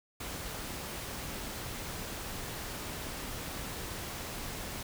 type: noise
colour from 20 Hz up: pink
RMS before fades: -40 dBFS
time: 0.2-4.83 s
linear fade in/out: 5 ms
effects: none